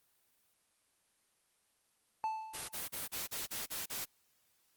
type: tone with exponential decay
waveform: triangle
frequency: 878 Hz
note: A5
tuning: 4 cents flat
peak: -29 dBFS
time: 2.24-2.89 s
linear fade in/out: 0 ms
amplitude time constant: 140 ms
type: noise bursts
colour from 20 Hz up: white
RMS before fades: -40 dBFS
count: 8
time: 2.53-4.055 s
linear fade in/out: 20 ms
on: 160 ms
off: 35 ms
effects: white hiss -74 dBFS RMS until 4.76 s + Opus 32 kbps